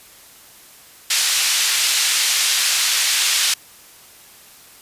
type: band-pass noise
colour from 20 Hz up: pink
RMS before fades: -18 dBFS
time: 1.1-3.54 s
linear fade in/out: 5 ms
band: 2800 to 9100 Hz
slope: 12 dB/octave
effects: white hiss -45 dBFS RMS until 4.81 s + resampled to 32000 Hz